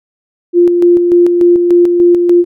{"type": "tone with tremolo", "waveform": "sine", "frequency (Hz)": 349.2, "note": "F4", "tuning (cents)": 0, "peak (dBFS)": -3, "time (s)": [0.53, 2.45], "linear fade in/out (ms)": 50, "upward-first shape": "square", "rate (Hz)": 3.4, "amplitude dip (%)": 40, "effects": []}